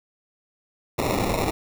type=noise with sample-and-hold; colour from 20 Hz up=white; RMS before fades=-24 dBFS; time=0.98-1.51 s; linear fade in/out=10 ms; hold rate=1575 Hz; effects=none